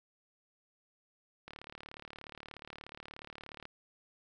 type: click train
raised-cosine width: 0.3 ms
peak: -30 dBFS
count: 81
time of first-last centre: 1.48-3.654 s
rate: 36.8 Hz
effects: none